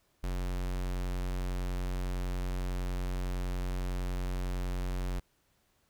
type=tone; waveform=square; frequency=45.42 Hz; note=F#1; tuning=31 cents flat; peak=-32 dBFS; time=0.23-5.2 s; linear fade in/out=10 ms; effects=pink hiss -72 dBFS RMS until 5.89 s